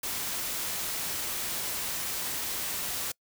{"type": "noise", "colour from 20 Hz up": "white", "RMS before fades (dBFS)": -33, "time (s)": [0.03, 3.12], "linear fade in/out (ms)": 5, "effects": ["noise-tail reverb RT60 0.1 s tail -25 dB re dry"]}